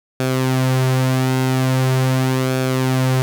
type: tone with flanger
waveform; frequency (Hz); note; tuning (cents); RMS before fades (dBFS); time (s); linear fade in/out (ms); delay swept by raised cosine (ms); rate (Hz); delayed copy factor
sawtooth; 130; C3; -11; -17; 0.2-3.22; 0; 1 to 6; 0.42; -0.5
effects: none